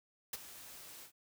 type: noise with ADSR envelope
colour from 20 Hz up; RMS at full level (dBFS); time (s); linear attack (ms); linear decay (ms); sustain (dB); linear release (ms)
white; -37; 0.33-1.12; 5; 28; -15; 88
effects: none